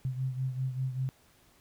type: beating tone pair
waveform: sine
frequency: 129.5 / 134.6 Hz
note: C3 / C3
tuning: -17 / +49 cents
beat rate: 5.1 Hz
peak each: -31 / -37 dBFS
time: 0.05-1.09 s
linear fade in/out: 0 ms
effects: pink hiss -63 dBFS RMS until 1.6 s